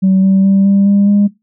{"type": "tone with pitch steps", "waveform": "sine", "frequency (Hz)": [190, 192.65, 195.34, 198.07, 200.8, 203.6], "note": ["F#3", "G3", "G3", "G3", "G3", "G#3"], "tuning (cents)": [46, -30, -6, 18, 42, -34], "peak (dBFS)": -5, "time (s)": [0.02, 1.28], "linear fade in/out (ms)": 20, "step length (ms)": 210, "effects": ["noise-tail reverb RT60 0.2 s tail -20 dB re dry", "tanh soft clip ceiling -4 dBFS"]}